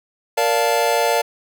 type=chord; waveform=square; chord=Bb major seventh; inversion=none; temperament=equal with one note detuned; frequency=466.2 / 579.6 / 698.5 / 880 Hz; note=Bb4 / D5 / F5 / A5; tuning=0 / -23 / 0 / 0 cents; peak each=-22 dBFS; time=0.37-1.22 s; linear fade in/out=10 ms; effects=none